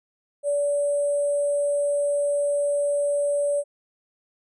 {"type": "tone with sample-and-hold", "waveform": "sine", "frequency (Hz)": 576, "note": "D5", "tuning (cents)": -34, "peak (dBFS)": -20, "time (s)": [0.43, 3.64], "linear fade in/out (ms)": 50, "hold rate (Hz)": 8820, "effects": ["resampled to 24000 Hz"]}